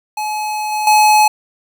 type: tone with level steps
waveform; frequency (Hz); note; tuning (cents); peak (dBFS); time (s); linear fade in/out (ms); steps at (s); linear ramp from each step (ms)
square; 851; G#5; +42; -19 / -17 / -8; 0.17-1.28; 5; 0.72 / 0.87; 2
effects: 8-bit